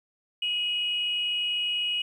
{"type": "tone pair together", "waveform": "sine", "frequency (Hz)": [2524, 2908], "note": ["D#7", "F#7"], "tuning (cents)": [24, -31], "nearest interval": "major second", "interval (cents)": 245, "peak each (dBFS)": [-33, -25], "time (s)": [0.42, 2.02], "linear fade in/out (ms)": 5, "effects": ["tanh soft clip ceiling -18 dBFS", "10-bit"]}